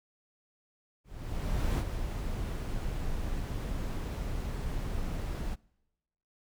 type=noise with ADSR envelope; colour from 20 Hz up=brown; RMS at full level=-27 dBFS; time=1.04-5.56 s; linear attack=740 ms; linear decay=54 ms; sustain=-7 dB; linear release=28 ms; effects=noise-tail reverb RT60 1.0 s tail -26 dB re dry